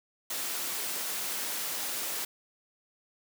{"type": "high-pass noise", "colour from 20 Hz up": "white", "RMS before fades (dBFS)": -34, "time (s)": [0.3, 2.25], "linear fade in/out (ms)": 5, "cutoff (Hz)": 220, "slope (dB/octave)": 12, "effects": []}